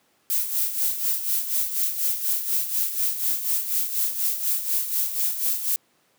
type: noise with tremolo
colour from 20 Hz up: violet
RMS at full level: -22 dBFS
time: 0.3-5.76 s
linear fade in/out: 0 ms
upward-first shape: sine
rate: 4.1 Hz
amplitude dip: 65%
effects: pink hiss -64 dBFS RMS until 6.18 s + high-pass 200 Hz 12 dB/octave